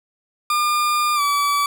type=tone with pitch glide; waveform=40% pulse; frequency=1205 to 1148.6 Hz; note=D6 to D6; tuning=+44 to -39 cents; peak=-16 dBFS; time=0.5-1.66 s; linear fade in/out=2 ms; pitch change=-83 cents; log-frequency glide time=1.15-1.21 s; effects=none